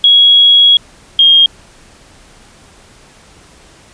sine tone pair in turn, 3322 / 3233 Hz, G#7 / G#7, 0 / -47 cents, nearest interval unison, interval 47 cents, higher first, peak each -3 dBFS, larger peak neither, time 0.04-0.77 / 1.19-1.46 s, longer first, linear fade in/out 2 ms, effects pink hiss -42 dBFS RMS until 3.93 s + resampled to 22050 Hz

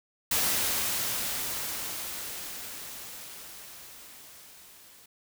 white noise with level ramp, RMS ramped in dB -26 to -54 dBFS, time 0.31-5.06 s, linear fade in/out 5 ms, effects none

